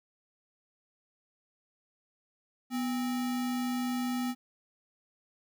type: tone with sample-and-hold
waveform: sine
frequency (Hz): 247.2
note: B3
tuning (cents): +2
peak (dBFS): -29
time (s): 2.7-4.35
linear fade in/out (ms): 50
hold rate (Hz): 1050
effects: none